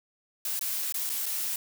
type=noise with dropouts; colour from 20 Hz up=blue; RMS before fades=-31 dBFS; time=0.45-1.56 s; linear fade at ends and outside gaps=2 ms; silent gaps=0.593-0.611 / 0.924-0.942 / 1.094-1.098 / 1.258-1.262 s; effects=none